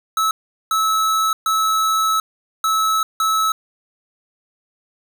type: tone bursts at uneven times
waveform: square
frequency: 1301 Hz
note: E6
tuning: 23 cents flat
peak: -16 dBFS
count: 5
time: 0.17-0.31 / 0.71-1.33 / 1.46-2.2 / 2.64-3.03 / 3.2-3.52 s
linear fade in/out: 2 ms
effects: none